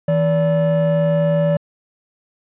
triangle tone pair together, 162.09 / 578 Hz, E3 / D5, -29 / -28 cents, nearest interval octave + minor seventh, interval 2201 cents, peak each -13 dBFS, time 0.08-1.57 s, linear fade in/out 5 ms, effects tanh soft clip ceiling -9 dBFS + resampled to 8000 Hz

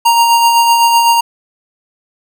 square tone with tremolo, 933 Hz, A#5, 1 cent sharp, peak -6 dBFS, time 0.05-1.21 s, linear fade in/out 10 ms, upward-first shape sine, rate 7.9 Hz, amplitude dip 35%, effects none

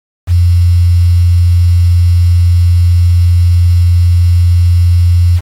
sine tone with quantisation, 87.31 Hz, F2, in tune, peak -4 dBFS, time 0.27-5.41 s, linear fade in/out 50 ms, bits 5, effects AAC 48 kbps

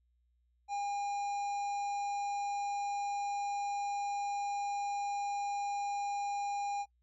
harmonic tone with a mistuned harmonic, 810 Hz, G#5, 43 cents flat, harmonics 1 / 3 / 5 / 7 / 9, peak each -33 / -49 / -56 / -58 / -55 dBFS, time 0.68-6.86 s, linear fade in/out 50 ms, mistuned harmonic 9, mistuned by -33 cents, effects noise-tail reverb RT60 0.1 s tail -24 dB re dry + added 60 Hz sine -70 dBFS peak until 7.02 s

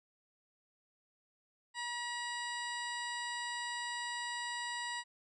harmonic tone with a mistuned harmonic, 960 Hz, B5, 49 cents flat, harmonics 1 / 2 / 3 / 4 / 5 / 6 / 8 / 9, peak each -42 / -41 / -48 / -47 / -50 / -59 / -49 / -56 dBFS, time 1.74-5.04 s, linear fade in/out 50 ms, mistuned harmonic 9, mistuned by +50 cents, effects none

